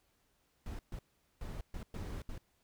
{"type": "noise bursts at uneven times", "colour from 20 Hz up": "brown", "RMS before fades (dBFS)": -42, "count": 6, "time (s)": [[0.66, 0.79], [0.92, 0.99], [1.41, 1.61], [1.74, 1.83], [1.94, 2.22], [2.29, 2.38]], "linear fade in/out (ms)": 2, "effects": ["pink hiss -75 dBFS RMS until 2.63 s"]}